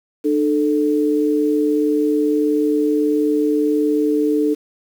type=tone pair together; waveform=sine; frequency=300.6 / 439.2 Hz; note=D4 / A4; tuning=+40 / -3 cents; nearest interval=perfect fifth; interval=657 cents; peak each=-16 / -18 dBFS; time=0.24-4.55 s; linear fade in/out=20 ms; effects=7-bit